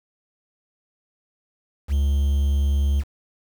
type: tone with quantisation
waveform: triangle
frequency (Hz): 70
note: C#2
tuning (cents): +18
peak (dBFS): -15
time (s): 1.88-3.04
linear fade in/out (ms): 50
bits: 7
effects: none